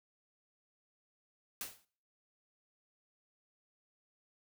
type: noise with exponential decay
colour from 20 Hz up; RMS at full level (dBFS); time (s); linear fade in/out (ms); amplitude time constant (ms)
white; -38; 1.61-1.85; 1; 52
effects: noise-tail reverb RT60 0.5 s tail -22 dB re dry